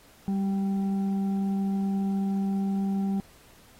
sine tone with frequency modulation, 196.2 Hz, G3, 2 cents sharp, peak -24 dBFS, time 0.28-3.2 s, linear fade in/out 0 ms, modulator 584 Hz, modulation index 0.28, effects pink hiss -56 dBFS RMS until 3.79 s + AAC 48 kbps

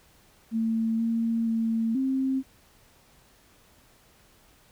sine tone with pitch steps, 225 / 228.7 / 226 / 265.1 Hz, A3 / A#3 / A3 / C4, +39 / -33 / +47 / +23 cents, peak -23 dBFS, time 0.51-2.43 s, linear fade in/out 50 ms, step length 480 ms, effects pink hiss -59 dBFS RMS until 4.71 s

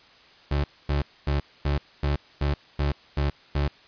30% pulse tone bursts, 71.7 Hz, D2, 41 cents flat, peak -19 dBFS, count 9, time 0.51-3.68 s, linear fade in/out 5 ms, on 130 ms, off 250 ms, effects white hiss -53 dBFS RMS until 3.87 s + resampled to 11025 Hz

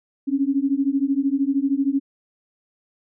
sine beating tone pair, 269.3 / 282.3 Hz, C#4 / C#4, -50 / +32 cents, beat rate 13 Hz, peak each -21 dBFS, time 0.27-2 s, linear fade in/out 20 ms, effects none

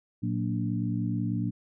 harmonic tone with a mistuned harmonic, 58.2 Hz, A#1, 2 cents flat, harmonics 2 / 3 / 4 / 5, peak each -30 / -32 / -33 / -34 dBFS, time 0.22-1.51 s, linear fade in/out 20 ms, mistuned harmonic 3, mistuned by +79 cents, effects none

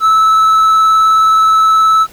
triangle tone with vibrato, 1306 Hz, E6, 17 cents flat, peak -4 dBFS, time 0-2.07 s, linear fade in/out 50 ms, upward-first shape square, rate 19 Hz, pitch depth 9 cents each way, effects pink hiss -40 dBFS RMS until 2.12 s

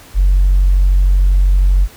sine tone, 46.42 Hz, F#1, 6 cents sharp, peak -6 dBFS, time 0.14-1.88 s, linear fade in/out 50 ms, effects tanh soft clip ceiling -4 dBFS + pink hiss -40 dBFS RMS until 1.96 s

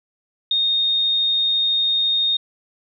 sine tone with ADSR envelope, 3694 Hz, A#7, 16 cents flat, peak -14 dBFS, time 0.51-2.37 s, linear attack 4 ms, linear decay 5 ms, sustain -2 dB, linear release 6 ms, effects none

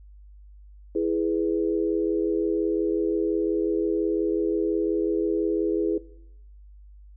sine chord, E major, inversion none, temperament equal, 329.6 / 415.3 / 493.9 Hz, E4 / G#4 / B4, 0 / 0 / 0 cents, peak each -25 / -25 / -30 dBFS, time 0.95-5.98 s, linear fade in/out 5 ms, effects noise-tail reverb RT60 0.8 s tail -20 dB re dry + added 50 Hz sine -45 dBFS peak until 7.16 s

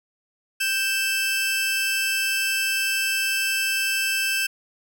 sawtooth tone pair together, 1568 / 2637 Hz, G6 / E7, 0 / 0 cents, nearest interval major sixth, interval 900 cents, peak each -22 / -20 dBFS, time 0.6-4.47 s, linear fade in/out 10 ms, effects none

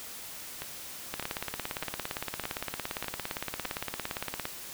two click trains, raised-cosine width 0.3 ms, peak -19 / -16 dBFS, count 6 / 59, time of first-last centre 0.62-3.65 / 1.14-4.454 s, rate 1.65 / 17.5 Hz, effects white hiss -43 dBFS RMS until 4.73 s

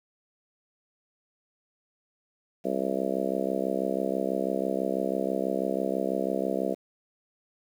harmonic tone, 66.1 Hz, C2, 18 cents sharp, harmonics 3 / 4 / 5 / 6 / 7 / 8 / 9 / 10, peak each -34 / -34 / -34 / -34 / -34 / -34 / -34 / -34 dBFS, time 2.64-6.75 s, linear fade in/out 20 ms, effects 9-bit

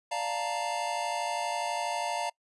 square chord, Bb major seventh, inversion first, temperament equal, 587.3 / 698.5 / 880 / 932.3 Hz, D5 / F5 / A5 / Bb5, 0 / 0 / 0 / 0 cents, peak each -39 / -35 / -37 / -35 dBFS, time 0.11-2.3 s, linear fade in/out 10 ms, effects noise-tail reverb RT60 0.1 s tail -24 dB re dry + resampled to 24000 Hz

